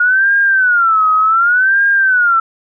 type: tone with vibrato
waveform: sine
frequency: 1429 Hz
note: F6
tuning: 39 cents sharp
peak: -8 dBFS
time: 0-2.4 s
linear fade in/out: 5 ms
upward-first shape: sine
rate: 0.67 Hz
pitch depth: 210 cents each way
effects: none